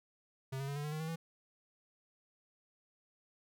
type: tone with pitch steps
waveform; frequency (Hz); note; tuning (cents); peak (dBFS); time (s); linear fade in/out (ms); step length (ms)
square; 133.3 / 137.36 / 141.55 / 145.87 / 150.32 / 154.9 / 159.62 / 164.49; C3 / C#3 / C#3 / D3 / D3 / D#3 / D#3 / E3; +33 / -15 / +37 / -11 / +41 / -7 / +45 / -3; -38; 0.52-1.16; 10; 80
effects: none